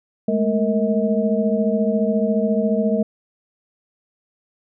sine tone cluster, 208.2 / 222.5 / 461.9 / 637 Hz, G#3 / A3 / A#4 / D#5, +5 / +20 / -16 / +41 cents, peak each -20 / -22 / -23 / -23 dBFS, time 0.28-3.03 s, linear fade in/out 5 ms, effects none

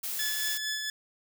blue noise, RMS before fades -34 dBFS, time 0.03-0.58 s, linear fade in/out 10 ms
15% pulse tone with tremolo, 1723 Hz, A6, 37 cents flat, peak -23 dBFS, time 0.19-0.9 s, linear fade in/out 2 ms, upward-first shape sine, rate 4.4 Hz, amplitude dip 35%
effects none

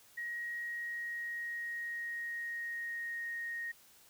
sine tone with pitch glide, 1892 to 1864.9 Hz, A#6 to A#6, +25 to 0 cents, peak -37 dBFS, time 0.17-3.72 s, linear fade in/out 10 ms, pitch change -25 cents, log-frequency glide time 0.38-3.26 s, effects white hiss -62 dBFS RMS until 4.09 s

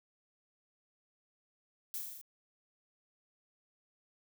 violet noise with echo, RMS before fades -39 dBFS, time 1.94-1.98 s, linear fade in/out 0 ms, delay 39 ms, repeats 6, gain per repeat -2 dB, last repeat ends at 2.214 s, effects none

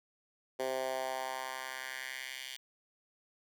10% pulse tone with high-pass filter sweep, 130.81 Hz, C3, in tune, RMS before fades -39 dBFS, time 0.59-2.57 s, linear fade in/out 10 ms, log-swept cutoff 450 to 2900 Hz, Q 2.1, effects none

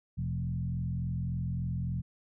sine tone with frequency modulation, 124.7 Hz, B2, 17 cents sharp, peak -30 dBFS, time 0.17-2.02 s, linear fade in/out 20 ms, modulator 43.5 Hz, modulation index 1.2, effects none

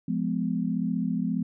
sine chord, F diminished, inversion none, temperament just, 174.61 / 209.5 / 251.4 Hz, F3 / Ab3 / Cb4, 0 / +15 / +31 cents, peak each -29 dBFS, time 0.08-1.43 s, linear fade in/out 5 ms, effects none

